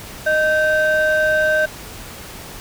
triangle ring-modulated tone, 1086 Hz, C#6, 36 cents flat, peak -8 dBFS, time 0.26-1.66 s, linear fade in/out 10 ms, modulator 467 Hz, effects tanh soft clip ceiling -6 dBFS + pink hiss -35 dBFS RMS until 2.6 s

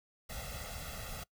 pink noise with comb filter, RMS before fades -43 dBFS, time 0.29-1.24 s, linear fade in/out 10 ms, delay 1.5 ms, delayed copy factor +0.95, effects noise-tail reverb RT60 0.1 s tail -22 dB re dry

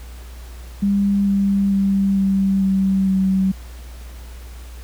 sine tone with pitch steps, 200 / 198.05 / 196.11 / 194.19 / 192.3 / 190.42 Hz, G3 / G3 / G3 / G3 / G3 / G3, +35 / +18 / +1 / -16 / -33 / -50 cents, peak -14 dBFS, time 0.82-3.52 s, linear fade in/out 10 ms, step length 450 ms, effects added 60 Hz sine -33 dBFS peak until 4.83 s + pink hiss -45 dBFS RMS until 4.83 s

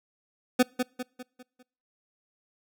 25% pulse tone with echo, 251.3 Hz, B3, 30 cents sharp, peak -13 dBFS, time 0.59-0.63 s, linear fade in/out 10 ms, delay 200 ms, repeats 5, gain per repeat -7 dB, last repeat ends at 1.63 s, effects noise-tail reverb RT60 0.5 s tail -26 dB re dry

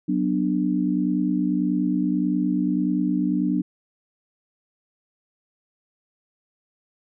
sine chord, B minor, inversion second, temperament just, 185.21 / 246.9 / 296.3 Hz, F#3 / B3 / D4, +2 / 0 / +15 cents, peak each -24 / -25 / -23 dBFS, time 0.08-3.62 s, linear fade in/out 10 ms, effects none

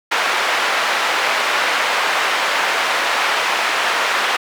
white band-pass noise, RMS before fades -18 dBFS, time 0.11-4.37 s, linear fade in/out 10 ms, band 640 to 2100 Hz, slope 12 dB/octave, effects none

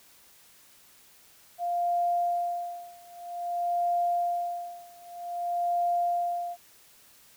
sine tone with tremolo, 698.5 Hz, F5, in tune, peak -23 dBFS, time 1.58-6.57 s, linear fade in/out 50 ms, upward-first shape sine, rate 0.52 Hz, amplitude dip 95%, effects white hiss -57 dBFS RMS until 7.36 s

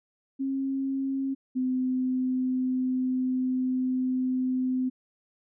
sine tone pair in turn, 270 / 256.2 Hz, C#4 / C4, -45 / -36 cents, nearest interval minor second, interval 91 cents, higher first, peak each -26 / -24 dBFS, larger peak second, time 0.39-1.35 / 1.55-4.9 s, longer second, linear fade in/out 20 ms, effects none

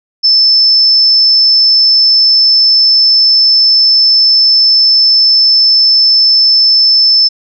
sine tone, 5274 Hz, E8, in tune, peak -4 dBFS, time 0.23-7.29 s, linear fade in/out 20 ms, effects none

